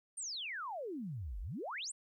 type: exponential two-way sweep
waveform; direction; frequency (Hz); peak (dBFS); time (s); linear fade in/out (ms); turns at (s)
sine; down then up; 9280 to 42.87 to 9280; -39; 0.17-1.92; 10; 1.4
effects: 13-bit